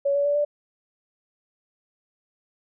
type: tone with pitch steps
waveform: sine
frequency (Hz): 561 / 569.5 / 578.1 / 586.9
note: C#5 / C#5 / D5 / D5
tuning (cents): +21 / +47 / -27 / -1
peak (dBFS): -19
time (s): 0.05-0.45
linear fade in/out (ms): 10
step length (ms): 100
effects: none